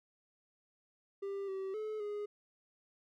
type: tone with pitch steps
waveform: triangle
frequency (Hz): 395.8 / 384.4 / 430.7 / 414.5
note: G4 / G4 / A4 / G#4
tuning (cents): +17 / -34 / -37 / -3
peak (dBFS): -35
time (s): 1.22-2.26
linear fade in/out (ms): 10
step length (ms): 260
effects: none